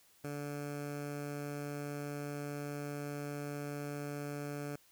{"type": "tone with notch filter", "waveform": "15% pulse", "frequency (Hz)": 144.9, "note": "D3", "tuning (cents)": -23, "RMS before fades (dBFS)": -41, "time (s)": [0.24, 4.76], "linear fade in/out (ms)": 5, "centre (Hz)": 3600, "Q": 1.5, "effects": ["white hiss -66 dBFS RMS until 4.91 s"]}